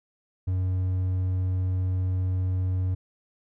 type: tone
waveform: triangle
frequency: 92.5 Hz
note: F#2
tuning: in tune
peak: -21 dBFS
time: 0.47-2.95 s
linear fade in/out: 10 ms
effects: none